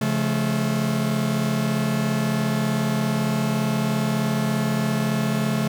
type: chord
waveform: 45% pulse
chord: Db augmented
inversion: none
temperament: just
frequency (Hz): 138.59 / 173.24 / 216.5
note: Db3 / F3 / A3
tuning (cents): 0 / -14 / -28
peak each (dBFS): -25 / -28 / -23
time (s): 0.01-5.68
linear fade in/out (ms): 5
effects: none